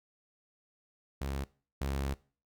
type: tone pair in turn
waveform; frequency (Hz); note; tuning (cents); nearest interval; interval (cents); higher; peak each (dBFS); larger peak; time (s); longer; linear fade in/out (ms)
sawtooth; 68.5 / 68.5; C#2 / C#2; -20 / -20; unison; 0; neither; -30 / -28; second; 1.21-1.44 / 1.81-2.14; second; 5
effects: noise-tail reverb RT60 0.4 s tail -21 dB re dry